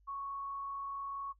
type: tone with frequency modulation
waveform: sine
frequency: 1108.7 Hz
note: C#6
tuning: in tune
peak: -38 dBFS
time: 0.07-1.33 s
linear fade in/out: 20 ms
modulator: 40.5 Hz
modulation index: 0.32
effects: noise-tail reverb RT60 0.1 s tail -19 dB re dry + added 50 Hz sine -64 dBFS peak until 1.39 s